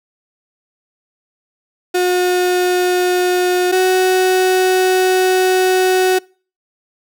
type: tone pair in turn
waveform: 35% pulse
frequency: 361.1 / 371.5 Hz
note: F#4 / F#4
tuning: -42 / +7 cents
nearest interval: unison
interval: 49 cents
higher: second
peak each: -11 / -9 dBFS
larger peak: second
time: 1.94-3.72 / 3.72-6.19 s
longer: second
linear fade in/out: 10 ms
effects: noise-tail reverb RT60 0.4 s tail -26 dB re dry